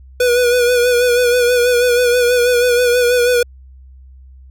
square tone with vibrato, 488.5 Hz, B4, 19 cents flat, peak -11 dBFS, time 0.2-3.43 s, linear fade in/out 5 ms, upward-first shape sine, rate 6.2 Hz, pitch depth 38 cents each way, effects added 65 Hz sine -37 dBFS peak until 4.5 s

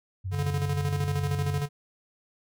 sine tone with vibrato, 94.7 Hz, F#2, 41 cents sharp, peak -29 dBFS, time 0.24-1.61 s, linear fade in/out 20 ms, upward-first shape square, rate 17 Hz, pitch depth 69 cents each way
square tone with tremolo, 144.1 Hz, D3, 33 cents flat, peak -26 dBFS, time 0.31-1.69 s, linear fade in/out 50 ms, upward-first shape square, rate 13 Hz, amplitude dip 50%
effects none

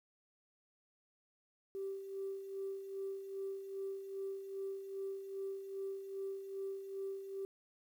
sine tone with tremolo, 390 Hz, G4, 9 cents flat, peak -37 dBFS, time 1.75-7.45 s, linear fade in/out 0 ms, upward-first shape sine, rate 2.5 Hz, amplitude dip 60%, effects tanh soft clip ceiling -33 dBFS + 11-bit

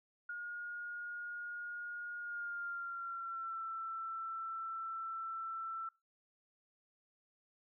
sine tone with pitch glide, 1431 to 1335.2 Hz, F6 to E6, +42 to +22 cents, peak -39 dBFS, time 0.29-5.89 s, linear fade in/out 5 ms, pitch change -120 cents, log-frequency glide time 2.19-3.62 s, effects noise-tail reverb RT60 0.2 s tail -19 dB re dry

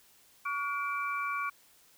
sine tone cluster, 1133 / 1430 / 2331 Hz, C#6 / F6 / D7, +37 / +41 / -14 cents, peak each -33 / -37 / -37 dBFS, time 0.45-1.5 s, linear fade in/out 10 ms, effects white hiss -62 dBFS RMS until 1.97 s

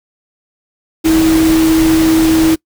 sine tone in noise, 321.3 Hz, E4, 44 cents flat, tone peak -7 dBFS, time 1.04-2.56 s, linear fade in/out 20 ms, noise pink, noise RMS -19 dBFS, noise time 1.04-2.56 s, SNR +9 dB, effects noise-tail reverb RT60 0.1 s tail -24 dB re dry

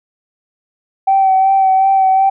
sine tone with vibrato, 769 Hz, G5, 33 cents flat, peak -7 dBFS, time 1.07-2.3 s, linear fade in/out 10 ms, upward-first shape sine, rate 2.7 Hz, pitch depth 22 cents each way, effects tanh soft clip ceiling -3 dBFS

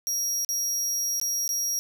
40% pulse tone with dropouts, 5660 Hz, F8, 22 cents sharp, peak -24 dBFS, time 0.07-1.79 s, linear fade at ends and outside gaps 0 ms, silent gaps 0.448-0.49 / 1.199-1.214 / 1.478-1.491 s, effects none

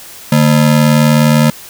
square ring-modulated tone, 188.4 Hz, F#3, 32 cents sharp, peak -4 dBFS, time 0.32-1.5 s, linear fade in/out 0 ms, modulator 39.8 Hz, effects white hiss -33 dBFS RMS until 1.69 s

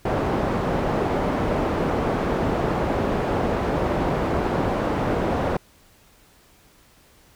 white low-pass noise, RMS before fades -23 dBFS, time 0.05-5.57 s, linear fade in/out 5 ms, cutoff 650 Hz, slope 12 dB/octave, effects pink hiss -55 dBFS RMS until 7.35 s

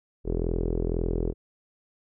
sawtooth tone with low-pass filter, 42 Hz, E1, 33 cents sharp, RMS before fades -27 dBFS, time 0.24-1.34 s, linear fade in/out 50 ms, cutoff 410 Hz, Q 4.7, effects none

